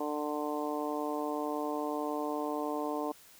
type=harmonic tone; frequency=149.1 Hz; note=D3; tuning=27 cents sharp; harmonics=2 / 3 / 4 / 5 / 6 / 7; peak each=-36 / -38 / -39 / -40 / -41 / -41 dBFS; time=0-3.12 s; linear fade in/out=5 ms; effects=white hiss -57 dBFS RMS until 3.39 s